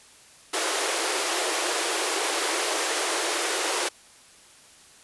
pink high-pass noise, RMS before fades -26 dBFS, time 0.53-3.89 s, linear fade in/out 10 ms, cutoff 320 Hz, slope 96 dB/octave, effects white hiss -52 dBFS RMS until 5.03 s + resampled to 24000 Hz

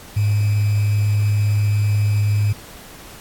sine tone with sample-and-hold, 103.83 Hz, G#2, in tune, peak -14 dBFS, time 0.16-2.53 s, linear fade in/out 10 ms, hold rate 2450 Hz, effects pink hiss -40 dBFS RMS until 3.2 s + AAC 64 kbps

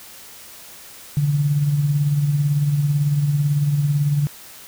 sine tone with tremolo, 145.2 Hz, D3, 19 cents flat, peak -13 dBFS, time 1.17-4.27 s, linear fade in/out 0 ms, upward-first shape triangle, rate 18 Hz, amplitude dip 55%, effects white hiss -41 dBFS RMS until 4.67 s

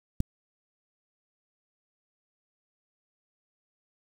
click, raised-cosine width 5 ms, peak -13 dBFS, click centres 0.204 s, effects 7-bit

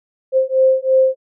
sine beating tone pair, 523.3 / 526.3 Hz, C5 / C5, 0 / +10 cents, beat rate 3 Hz, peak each -14 dBFS, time 0.32-1.16 s, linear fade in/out 50 ms, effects none

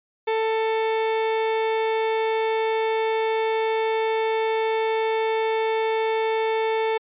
30% pulse tone, 443.7 Hz, A4, 14 cents sharp, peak -18 dBFS, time 0.27-6.98 s, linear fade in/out 10 ms, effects resampled to 8000 Hz

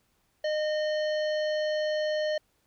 harmonic tone, 612 Hz, D#5, 29 cents flat, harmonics 1 / 3 / 5 / 7 / 9 / 10, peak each -26 / -37 / -41 / -42 / -54 / -56 dBFS, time 0.44-2.38 s, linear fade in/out 5 ms, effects pink hiss -71 dBFS RMS until 2.66 s

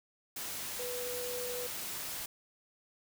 sine tone in noise, 492.9 Hz, B4, 3 cents flat, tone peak -38 dBFS, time 0.79-1.67 s, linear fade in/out 5 ms, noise white, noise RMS -40 dBFS, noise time 0.36-2.26 s, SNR -1 dB, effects none

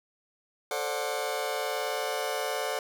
sawtooth chord, D dominant seventh, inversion second, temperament just, 440.5 / 528.6 / 587.3 / 734.2 Hz, A4 / C5 / D5 / F#5, +2 / +18 / 0 / -14 cents, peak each -31 dBFS, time 0.71-2.79 s, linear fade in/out 2 ms, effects none

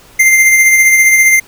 square tone with tremolo, 2093 Hz, C7, in tune, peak -4 dBFS, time 0.19-1.4 s, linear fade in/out 10 ms, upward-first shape sine, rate 15 Hz, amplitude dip 35%, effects pink hiss -41 dBFS RMS until 1.47 s

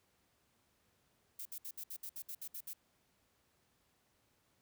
violet noise bursts, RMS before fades -45 dBFS, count 11, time 1.39-2.734 s, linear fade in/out 5 ms, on 64 ms, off 64 ms, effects pink hiss -75 dBFS RMS until 4.61 s + high-pass 60 Hz 12 dB/octave

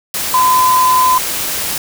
sine tone in noise, 1017 Hz, C6, 50 cents flat, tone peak -8 dBFS, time 0.34-1.18 s, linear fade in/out 2 ms, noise white, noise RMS -19 dBFS, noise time 0.14-1.78 s, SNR +8 dB, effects none

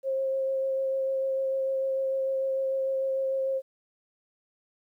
sine tone with vibrato, 534 Hz, C5, 35 cents sharp, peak -25 dBFS, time 0.03-3.62 s, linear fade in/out 50 ms, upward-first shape sine, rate 6.7 Hz, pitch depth 11 cents each way, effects 11-bit

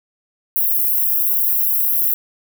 white high-pass noise, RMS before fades -17 dBFS, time 0.56-2.14 s, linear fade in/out 0 ms, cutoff 12000 Hz, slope 48 dB/octave, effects none

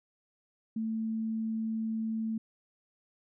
sine tone, 222.2 Hz, A3, 17 cents sharp, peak -30 dBFS, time 0.76-2.38 s, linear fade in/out 5 ms, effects none

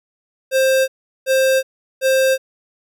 square tone bursts, 528 Hz, C5, 16 cents sharp, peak -13 dBFS, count 3, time 0.51-2.38 s, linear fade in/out 50 ms, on 370 ms, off 380 ms, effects none

